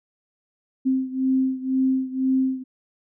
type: beating tone pair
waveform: sine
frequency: 261.6 / 263.6 Hz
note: C4 / C4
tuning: 0 / +13 cents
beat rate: 2 Hz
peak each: -21 / -24 dBFS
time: 0.85-2.64 s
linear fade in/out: 20 ms
effects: none